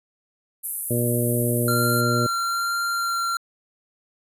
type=band-pass noise; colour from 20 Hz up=pink; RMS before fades=-30 dBFS; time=0.63-2.02 s; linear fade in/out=20 ms; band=10000 to 13000 Hz; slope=48 dB/octave
type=harmonic tone; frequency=119.8 Hz; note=A#2; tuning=48 cents sharp; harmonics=1 / 2 / 3 / 4 / 5; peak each=-23 / -26 / -28 / -29 / -30 dBFS; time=0.9-2.27 s; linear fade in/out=10 ms
type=tone with vibrato; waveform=square; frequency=1379 Hz; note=F6; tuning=22 cents flat; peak=-23 dBFS; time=1.68-3.37 s; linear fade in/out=2 ms; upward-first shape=sine; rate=1.1 Hz; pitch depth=9 cents each way
effects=resampled to 32000 Hz

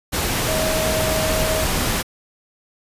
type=tone in noise; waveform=sine; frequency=632 Hz; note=D#5; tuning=27 cents sharp; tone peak=-22 dBFS; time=0.47-1.65 s; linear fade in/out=20 ms; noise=pink; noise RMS=-21 dBFS; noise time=0.12-2.03 s; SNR=-4 dB; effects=resampled to 32000 Hz

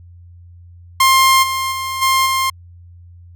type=tone with level steps; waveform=sawtooth; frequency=1059 Hz; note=C6; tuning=21 cents sharp; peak=-5 / -14 / -17 / -8 / -11 dBFS; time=1-2.5 s; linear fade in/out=5 ms; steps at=1.42 / 1.71 / 2.01 / 2.25 s; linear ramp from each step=20 ms; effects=added 87 Hz sine -38 dBFS peak until 3.35 s

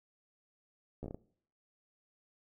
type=slowing click train; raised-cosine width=2 ms; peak=-29 dBFS; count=6; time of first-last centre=1.03-1.145 s; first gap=13 ms; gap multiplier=1.29; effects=noise-tail reverb RT60 0.6 s tail -21 dB re dry

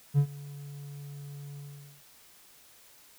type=tone with ADSR envelope; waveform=triangle; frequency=142.8 Hz; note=D3; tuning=48 cents flat; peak=-15 dBFS; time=0.14-2.03 s; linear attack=43 ms; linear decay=77 ms; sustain=-23 dB; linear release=450 ms; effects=tanh soft clip ceiling -12 dBFS + white hiss -57 dBFS RMS until 3.18 s

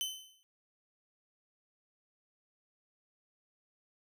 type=tone with exponential decay; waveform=sawtooth; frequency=3049 Hz; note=G7; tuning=49 cents flat; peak=-28 dBFS; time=0.01-0.43 s; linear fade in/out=0 ms; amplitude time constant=91 ms; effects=none

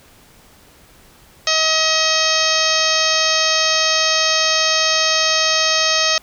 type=harmonic tone with a mistuned harmonic; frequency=635 Hz; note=D#5; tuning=35 cents sharp; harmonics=1 / 2 / 3 / 4 / 5 / 6 / 7 / 8 / 9 / 10; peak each=-23 / -23 / -23 / -23 / -23 / -23 / -23 / -23 / -23 / -23 dBFS; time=1.47-6.18 s; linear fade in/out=2 ms; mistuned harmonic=9; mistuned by=-56 cents; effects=pink hiss -48 dBFS RMS until 6.22 s

